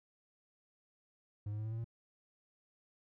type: tone with pitch steps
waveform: triangle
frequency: 103.5 / 105.8 / 108.14 / 110.54 / 113 / 115.51 Hz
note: G#2 / G#2 / A2 / A2 / A2 / A#2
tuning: -5 / +33 / -30 / +8 / +47 / -15 cents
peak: -35 dBFS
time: 1.46-1.844 s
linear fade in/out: 5 ms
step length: 64 ms
effects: none